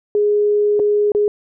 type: tone with dropouts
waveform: sine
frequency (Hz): 415.3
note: G#4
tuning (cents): 0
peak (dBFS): -12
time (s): 0.15-1.28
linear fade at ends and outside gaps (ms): 1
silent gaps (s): 0.794-0.798 / 1.119-1.149
effects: none

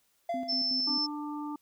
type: tone with exponential decay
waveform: triangle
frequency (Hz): 685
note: F5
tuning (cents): -34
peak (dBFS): -26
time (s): 0.29-1.03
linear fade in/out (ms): 5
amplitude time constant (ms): 160
type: tone with tremolo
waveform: sine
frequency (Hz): 257.7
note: C4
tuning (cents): -26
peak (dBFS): -34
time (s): 0.34-0.98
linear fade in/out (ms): 2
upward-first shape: square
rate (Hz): 5.4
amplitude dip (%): 60
type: tone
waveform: sine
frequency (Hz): 5300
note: E8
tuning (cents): +9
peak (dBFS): -27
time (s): 0.48-1.07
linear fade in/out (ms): 20
type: harmonic tone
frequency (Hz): 296.4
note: D4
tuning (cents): +16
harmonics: 1 / 3 / 4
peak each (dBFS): -35 / -41 / -44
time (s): 0.87-1.56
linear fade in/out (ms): 5
effects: white hiss -71 dBFS RMS until 1.61 s

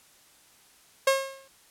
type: tone with exponential decay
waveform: sawtooth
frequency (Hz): 540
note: C#5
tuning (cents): -45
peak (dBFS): -13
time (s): 1.07-1.48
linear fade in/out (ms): 5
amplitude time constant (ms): 88
effects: white hiss -58 dBFS RMS until 1.7 s + low-pass 12000 Hz 12 dB/octave

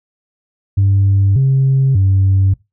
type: tone with pitch steps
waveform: sine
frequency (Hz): 98.4 / 134.5 / 96.3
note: G2 / C3 / G2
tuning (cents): +7 / +48 / -30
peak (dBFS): -7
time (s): 0.77-2.54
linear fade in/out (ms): 10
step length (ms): 590
effects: noise-tail reverb RT60 0.2 s tail -20 dB re dry + tanh soft clip ceiling -6 dBFS

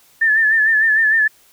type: tone with vibrato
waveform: sine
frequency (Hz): 1760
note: A6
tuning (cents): 0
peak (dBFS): -11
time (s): 0.21-1.28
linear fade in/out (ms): 10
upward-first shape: sine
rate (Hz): 6.6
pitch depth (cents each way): 56
effects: white hiss -52 dBFS RMS until 1.52 s

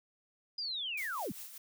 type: linear sweep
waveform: sine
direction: down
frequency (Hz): 4974 to 123.47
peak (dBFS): -35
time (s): 0.58-1.32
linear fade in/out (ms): 5
type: noise with tremolo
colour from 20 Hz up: blue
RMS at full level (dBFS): -45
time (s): 0.97-1.58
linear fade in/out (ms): 5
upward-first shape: sine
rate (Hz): 5.1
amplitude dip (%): 55
effects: none

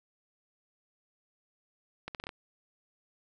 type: accelerating click train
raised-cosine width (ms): 0.3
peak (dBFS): -22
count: 6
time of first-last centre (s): 2.08-2.291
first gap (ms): 68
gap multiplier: 0.76
effects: none

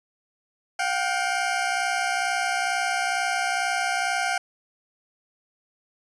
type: tone pair together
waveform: 20% pulse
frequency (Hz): 713 / 775.2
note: F5 / G5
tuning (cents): +36 / -20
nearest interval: minor second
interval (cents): 144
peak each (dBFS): -21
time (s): 0.79-4.38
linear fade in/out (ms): 5
effects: resampled to 22050 Hz + 9-bit

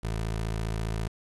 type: tone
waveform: 20% pulse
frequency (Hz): 54.9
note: A1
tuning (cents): -3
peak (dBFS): -24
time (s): 0.03-1.08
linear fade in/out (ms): 10
effects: resampled to 24000 Hz + 9-bit

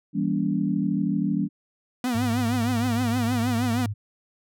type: chord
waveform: sine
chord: E diminished seventh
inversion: none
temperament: just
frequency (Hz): 164.81 / 197.78 / 237.3 / 284.8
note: E3 / G3 / Bb3 / Db4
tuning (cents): 0 / +16 / +31 / +47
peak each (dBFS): -28 / -25 / -29 / -27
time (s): 0.13-1.49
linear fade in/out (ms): 50
type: tone with vibrato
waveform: 45% pulse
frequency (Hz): 241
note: B3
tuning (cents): -42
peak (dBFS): -23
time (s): 2.04-3.86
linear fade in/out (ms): 2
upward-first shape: triangle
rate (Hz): 6.4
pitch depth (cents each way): 130
type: tone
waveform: sine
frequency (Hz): 103.83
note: G#2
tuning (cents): 0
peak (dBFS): -26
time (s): 2.14-3.94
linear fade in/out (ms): 20
effects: none

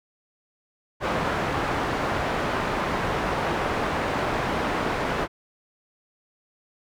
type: low-pass noise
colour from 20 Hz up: white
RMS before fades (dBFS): -26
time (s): 1-5.28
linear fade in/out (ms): 50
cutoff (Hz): 1200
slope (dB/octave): 12
effects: none

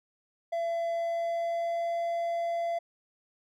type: tone with pitch glide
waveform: triangle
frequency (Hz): 674 to 679.9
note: E5 to F5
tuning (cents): +38 to -47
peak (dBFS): -26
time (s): 0.52-2.79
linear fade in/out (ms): 10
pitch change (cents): +15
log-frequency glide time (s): 0.92-1.96
effects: none

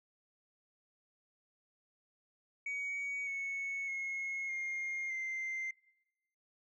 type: tone with pitch steps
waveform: sine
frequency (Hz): 2251 / 2208 / 2167 / 2126 / 2086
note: C#7 / C#7 / C#7 / C7 / C7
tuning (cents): +26 / -7 / -40 / +27 / -6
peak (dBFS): -34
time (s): 2.66-5.71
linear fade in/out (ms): 5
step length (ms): 610
effects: noise-tail reverb RT60 1.0 s tail -24 dB re dry + tanh soft clip ceiling -34 dBFS

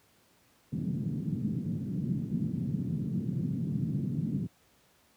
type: band-pass noise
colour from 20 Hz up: pink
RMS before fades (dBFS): -32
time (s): 0.72-4.47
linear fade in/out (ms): 5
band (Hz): 130 to 220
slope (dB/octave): 24
effects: pink hiss -65 dBFS RMS until 5.16 s + high-pass 80 Hz 12 dB/octave

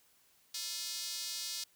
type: tone with high-pass filter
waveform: square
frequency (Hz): 193.7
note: G3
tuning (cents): -20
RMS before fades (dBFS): -40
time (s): 0.54-1.64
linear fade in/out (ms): 5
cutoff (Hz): 4600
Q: 2
effects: white hiss -68 dBFS RMS until 1.75 s

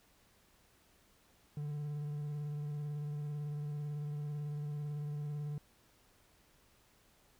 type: tone with vibrato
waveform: triangle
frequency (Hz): 147.5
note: D3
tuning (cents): +8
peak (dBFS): -35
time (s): 1.57-5.58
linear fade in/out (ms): 2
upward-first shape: triangle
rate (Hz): 18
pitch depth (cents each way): 31
effects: pink hiss -68 dBFS RMS until 7.39 s

